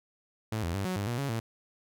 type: tone with pitch steps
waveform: sawtooth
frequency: 109.6 / 84.3 / 98.4 / 184.6 / 100.8 / 119.8 / 139.6 / 113.7 Hz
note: A2 / E2 / G2 / F#3 / G2 / A#2 / C#3 / A#2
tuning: -6 / +39 / +7 / -4 / +49 / +48 / +13 / -43 cents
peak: -26 dBFS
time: 0.52-1.4 s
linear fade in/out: 5 ms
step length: 110 ms
effects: none